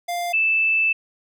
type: tone pair in turn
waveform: square / sine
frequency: 698.5 / 2637 Hz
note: F5 / E7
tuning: 0 / 0 cents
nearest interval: octave + major seventh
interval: 2300 cents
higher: second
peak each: -24 / -16 dBFS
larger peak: second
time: 0.08-0.33 / 0.33-0.93 s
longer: second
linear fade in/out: 10 ms
effects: none